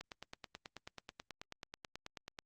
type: click train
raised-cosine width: 0.2 ms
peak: -28 dBFS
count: 23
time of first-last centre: 0.01-2.388 s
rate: 9.25 Hz
effects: Opus 48 kbps